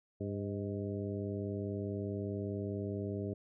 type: harmonic tone with a mistuned harmonic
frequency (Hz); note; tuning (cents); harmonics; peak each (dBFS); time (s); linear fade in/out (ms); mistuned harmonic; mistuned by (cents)
100; G2; +35; 1 / 2 / 3 / 4 / 5 / 6; -39 / -41 / -43 / -41 / -48 / -47; 0.2-3.34; 10; 6; +70
effects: none